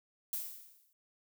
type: noise with exponential decay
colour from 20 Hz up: violet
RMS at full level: -35 dBFS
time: 0.33-0.93 s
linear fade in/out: 1 ms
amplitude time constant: 130 ms
effects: none